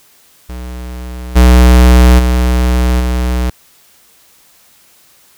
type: tone with level steps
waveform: square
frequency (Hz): 61.74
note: B1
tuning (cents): 0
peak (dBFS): -23 / -3 / -9 / -12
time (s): 0.49-3.5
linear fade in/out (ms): 5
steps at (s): 1.35 / 2.18 / 2.99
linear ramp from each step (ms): 20
effects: white hiss -47 dBFS RMS until 5.37 s